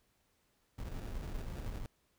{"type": "noise with sample-and-hold", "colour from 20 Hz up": "brown", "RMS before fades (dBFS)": -41, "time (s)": [0.78, 1.86], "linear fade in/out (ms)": 2, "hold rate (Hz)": 1050, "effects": ["pink hiss -75 dBFS RMS until 2.18 s"]}